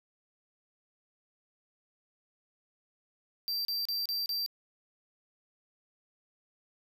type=tone bursts; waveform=square; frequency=4699 Hz; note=D8; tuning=in tune; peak=-31 dBFS; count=5; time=3.48-4.462 s; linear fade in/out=0 ms; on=170 ms; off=33 ms; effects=none